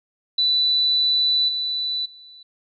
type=tone with level steps; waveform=sine; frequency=3977 Hz; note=B7; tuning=11 cents sharp; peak=-16 / -22 / -42 dBFS; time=0.38-2.43 s; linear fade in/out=5 ms; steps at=1.48 / 2.05 s; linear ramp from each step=10 ms; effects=none